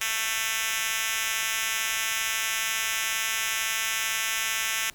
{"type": "tone with high-pass filter", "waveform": "5% pulse", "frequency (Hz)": 222.2, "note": "A3", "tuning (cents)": 17, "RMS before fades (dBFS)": -28, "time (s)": [0.01, 4.9], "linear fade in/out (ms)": 2, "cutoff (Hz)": 2300, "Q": 0.71, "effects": ["pink hiss -54 dBFS RMS until 4.94 s"]}